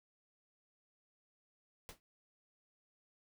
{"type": "noise with exponential decay", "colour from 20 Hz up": "pink", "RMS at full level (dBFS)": -45, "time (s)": [1.89, 2], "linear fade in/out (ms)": 0, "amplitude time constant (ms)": 23, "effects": []}